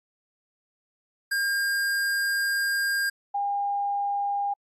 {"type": "tone pair in turn", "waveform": ["square", "sine"], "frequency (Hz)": [1609, 806.8], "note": ["G6", "G5"], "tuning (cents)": [45, 50], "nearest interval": "octave", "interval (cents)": 1195, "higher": "first", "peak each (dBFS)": -24, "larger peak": "neither", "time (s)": [[1.31, 3.1], [3.34, 4.54]], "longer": "first", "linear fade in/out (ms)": 10, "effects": ["AAC 64 kbps"]}